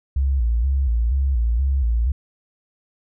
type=tone with vibrato; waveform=sine; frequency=62.4 Hz; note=B1; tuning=19 cents sharp; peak=-16 dBFS; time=0.16-2.12 s; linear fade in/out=5 ms; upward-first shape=square; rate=2.1 Hz; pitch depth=140 cents each way; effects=none